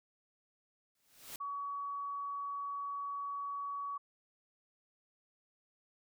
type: noise with exponential growth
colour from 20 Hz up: white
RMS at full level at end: -43 dBFS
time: 0.95-1.36 s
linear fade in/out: 2 ms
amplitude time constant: 88 ms
type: tone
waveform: sine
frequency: 1130 Hz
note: C#6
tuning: 33 cents sharp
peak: -37 dBFS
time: 1.4-3.98 s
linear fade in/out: 10 ms
effects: none